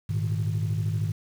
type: chord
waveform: sine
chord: Ab suspended second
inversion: none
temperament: equal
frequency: 103.83 / 116.54 / 155.56 Hz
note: Ab2 / Bb2 / Eb3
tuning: 0 / 0 / 0 cents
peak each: -25 / -30 / -28 dBFS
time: 0.09-1.12 s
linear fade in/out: 10 ms
effects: tanh soft clip ceiling -19 dBFS + 8-bit